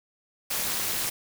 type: noise with amplitude modulation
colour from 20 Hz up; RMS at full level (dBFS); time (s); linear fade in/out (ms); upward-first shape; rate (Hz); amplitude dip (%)
white; -25; 0.5-1.1; 10; sine; 256; 85
effects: none